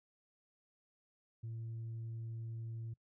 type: tone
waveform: sine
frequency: 113.9 Hz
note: A#2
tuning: 40 cents flat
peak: -39 dBFS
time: 1.43-2.94 s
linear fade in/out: 10 ms
effects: noise-tail reverb RT60 0.1 s tail -25 dB re dry + tanh soft clip ceiling -39 dBFS